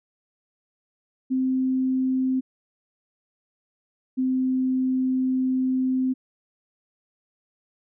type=tone pair in turn; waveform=sine; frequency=260 / 258.7 Hz; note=C4 / C4; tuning=-11 / -19 cents; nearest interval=unison; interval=8 cents; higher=first; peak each=-20 dBFS; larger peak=neither; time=1.3-2.41 / 4.17-6.14 s; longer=second; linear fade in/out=20 ms; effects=none